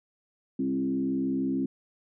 sine tone with frequency modulation, 267.3 Hz, C4, 37 cents sharp, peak -25 dBFS, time 0.59-1.66 s, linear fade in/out 5 ms, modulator 66.3 Hz, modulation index 0.91, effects none

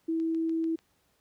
sine tone, 325.9 Hz, E4, 20 cents flat, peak -26 dBFS, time 0.08-0.76 s, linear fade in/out 10 ms
click train, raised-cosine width 0.2 ms, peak -36 dBFS, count 5, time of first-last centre 0.2-0.789 s, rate 6.79 Hz
effects pink hiss -70 dBFS RMS until 1.2 s + high-pass 60 Hz 12 dB/octave

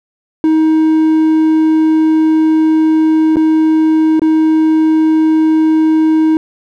triangle tone with dropouts, 315.7 Hz, D#4, 25 cents sharp, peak -5 dBFS, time 0.44-6.37 s, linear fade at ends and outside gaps 1 ms, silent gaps 3.359-3.368 / 4.195-4.218 s, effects none

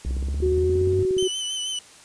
click train, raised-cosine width 3 ms, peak -22 dBFS, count 21, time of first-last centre 0.05-1.226 s, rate 17 Hz
triangle exponential sweep, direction up, 61.74 to 97.7 Hz, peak -21 dBFS, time 0.06-1.03 s, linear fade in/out 0 ms
sine tone with pitch glide, 370 to 374.1 Hz, F#4 to F#4, 0 to +19 cents, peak -19 dBFS, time 0.42-1.28 s, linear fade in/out 10 ms, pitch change +19 cents, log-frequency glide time 0.61-1.12 s
sawtooth tone with vibrato, 3025 Hz, F#7, 38 cents sharp, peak -23 dBFS, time 1.18-1.79 s, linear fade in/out 2 ms, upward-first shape sine, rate 6.3 Hz, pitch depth 34 cents each way
effects white hiss -48 dBFS RMS until 2.04 s + resampled to 22050 Hz

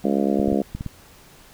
harmonic tone, 69.3 Hz, C#2, in tune, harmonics 3 / 4 / 5 / 6 / 7 / 8 / 9 / 10, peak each -22 / -24 / -26 / -28 / -29 / -30 / -31 / -32 dBFS, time 0.04-0.62 s, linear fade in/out 5 ms
clicks, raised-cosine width 5 ms, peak -16 dBFS, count 6, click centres 0.396 / 0.48 / 0.525 / 0.75 / 0.809 / 0.863 s
effects pink hiss -49 dBFS RMS until 1.53 s

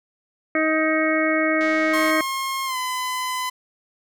harmonic tone, 314.6 Hz, D#4, 19 cents sharp, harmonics 1 / 2 / 4 / 5 / 6 / 7, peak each -22 / -23 / -27 / -30 / -26 / -25 dBFS, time 0.55-2.21 s, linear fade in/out 2 ms
click train, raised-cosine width 0.2 ms, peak -20 dBFS, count 104, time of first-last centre 1.61-2.105 s, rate 208 Hz
sawtooth tone with pitch glide, 1073 to 1012.8 Hz, C6 to B5, +43 to +43 cents, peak -20 dBFS, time 1.93-3.5 s, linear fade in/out 10 ms, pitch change -100 cents, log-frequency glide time 2.65-2.77 s
effects none

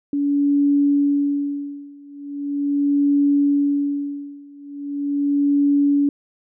sine tone with tremolo, 285 Hz, C#4, 48 cents sharp, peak -13 dBFS, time 0.13-6.09 s, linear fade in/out 2 ms, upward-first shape sine, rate 0.4 Hz, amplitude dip 95%, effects none

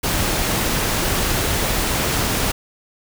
pink noise, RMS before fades -20 dBFS, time 0.03-2.52 s, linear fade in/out 10 ms, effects none

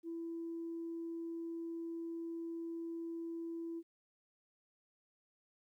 sine tone, 333.1 Hz, E4, 18 cents sharp, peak -39 dBFS, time 0.03-3.83 s, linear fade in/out 50 ms, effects tanh soft clip ceiling -35 dBFS + 13-bit

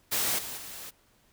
white noise with level steps, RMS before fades -28 / -38 / -42 dBFS, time 0.11-0.91 s, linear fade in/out 20 ms, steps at 0.38 / 0.57 s, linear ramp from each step 10 ms, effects pink hiss -65 dBFS RMS until 1.32 s

